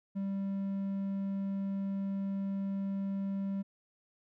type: tone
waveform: triangle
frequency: 196 Hz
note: G3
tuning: in tune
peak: -30 dBFS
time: 0.15-3.63 s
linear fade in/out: 20 ms
effects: none